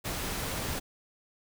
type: noise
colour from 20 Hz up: pink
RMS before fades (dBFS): -34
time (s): 0.04-0.8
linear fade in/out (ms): 20
effects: none